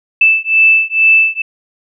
sine beating tone pair, 2637 / 2639.2 Hz, E7 / E7, 0 / +1 cents, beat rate 2.2 Hz, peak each -10 dBFS, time 0.21-1.42 s, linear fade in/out 5 ms, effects none

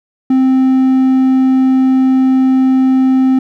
triangle tone, 261.5 Hz, C4, 1 cent flat, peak -5 dBFS, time 0.3-3.39 s, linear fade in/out 5 ms, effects none

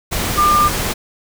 sine tone in noise, 1198 Hz, D6, 34 cents sharp, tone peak -10 dBFS, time 0.37-0.69 s, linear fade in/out 20 ms, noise pink, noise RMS -20 dBFS, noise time 0.11-0.94 s, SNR +7 dB, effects none

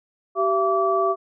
sine tone cluster, 386.2 / 674 / 1155 Hz, G4 / E5 / D6, -26 / +38 / -29 cents, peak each -22 dBFS, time 0.35-1.16 s, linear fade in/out 50 ms, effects none

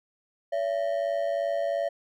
triangle ring-modulated tone, 620 Hz, D#5, 6 cents flat, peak -20 dBFS, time 0.52-1.89 s, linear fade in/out 10 ms, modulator 51.4 Hz, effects none

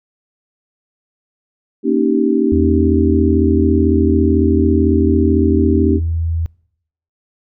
sine chord, Eb dominant seventh, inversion second, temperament equal with one note detuned, 233.1 / 277.2 / 311.1 / 389.1 Hz, Bb3 / Db4 / Eb4 / G4, 0 / 0 / 0 / -13 cents, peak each -17 dBFS, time 1.83-6 s, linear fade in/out 50 ms
sine tone, 82.5 Hz, E2, 2 cents sharp, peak -15 dBFS, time 2.52-6.46 s, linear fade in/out 0 ms
effects noise-tail reverb RT60 0.7 s tail -25 dB re dry

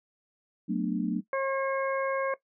sine chord, B minor seventh, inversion second, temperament just, 185.21 / 222.2 / 246.9 / 296.3 Hz, F#3 / A3 / B3 / D4, +2 / +17 / 0 / +15 cents, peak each -31 / -31 / -34 / -32 dBFS, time 0.68-1.21 s, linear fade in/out 20 ms
harmonic tone, 540 Hz, C#5, 45 cents flat, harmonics 1 / 2 / 3 / 4, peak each -27 / -33 / -37 / -39 dBFS, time 1.33-2.34 s, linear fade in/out 2 ms
effects noise-tail reverb RT60 0.1 s tail -17 dB re dry

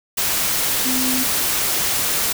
sine tone in noise, 256.5 Hz, C4, 34 cents flat, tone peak -22 dBFS, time 0.85-1.24 s, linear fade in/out 10 ms, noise white, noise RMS -20 dBFS, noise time 0.17-2.33 s, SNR -5 dB, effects none

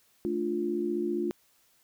sine chord, D minor, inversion second, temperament equal, 220 / 293.7 / 349.2 Hz, A3 / D4 / F4, 0 / 0 / 0 cents, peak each -34 / -34 / -29 dBFS, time 0.25-1.31 s, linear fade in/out 0 ms, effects white hiss -66 dBFS RMS until 1.83 s

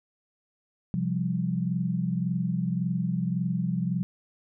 sine chord, C suspended fourth, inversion none, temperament just, 130.81 / 174.42 / 196.22 Hz, C3 / F3 / G3, 0 / -2 / +2 cents, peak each -31 / -27 / -31 dBFS, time 0.94-4.03 s, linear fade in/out 0 ms, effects none

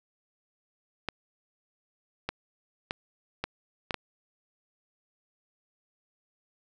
clicks, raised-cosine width 0.3 ms, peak -14 dBFS, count 6, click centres 1.087 / 2.29 / 2.909 / 3.44 / 3.908 / 3.943 s, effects none

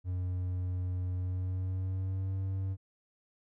triangle tone with pitch glide, 90.9 to 95.7 Hz, F#2 to G2, -30 to -41 cents, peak -29 dBFS, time 0.04-2.77 s, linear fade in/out 50 ms, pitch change +89 cents, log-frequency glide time 1.15-2.34 s, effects none

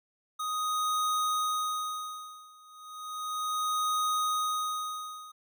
square tone with tremolo, 1247 Hz, D#6, 3 cents sharp, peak -27 dBFS, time 0.39-5.32 s, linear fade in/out 10 ms, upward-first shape sine, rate 0.34 Hz, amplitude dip 95%, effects none

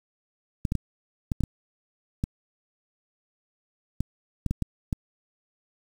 clicks, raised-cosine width 5 ms, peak -13 dBFS, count 12, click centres 0.652 / 0.721 / 0.753 / 1.318 / 1.407 / 1.437 / 2.239 / 4.006 / 4.463 / 4.51 / 4.623 / 4.928 s, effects 7-bit

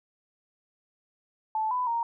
sine tone with pitch steps, 873 / 998 / 931 Hz, A5 / B5 / A#5, -14 / +18 / -2 cents, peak -25 dBFS, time 1.55-2.03 s, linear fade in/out 2 ms, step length 160 ms, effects none

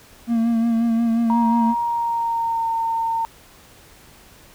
triangle tone with vibrato, 230.3 Hz, A#3, 21 cents flat, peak -14 dBFS, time 0.27-1.75 s, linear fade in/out 50 ms, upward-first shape sine, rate 5.6 Hz, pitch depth 32 cents each way
sine tone with pitch glide, 942 to 911 Hz, A#5 to A#5, +18 to -40 cents, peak -19 dBFS, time 1.3-3.25 s, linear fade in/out 0 ms, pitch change -58 cents, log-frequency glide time 1.82-2.68 s
effects pink hiss -48 dBFS RMS until 4.54 s

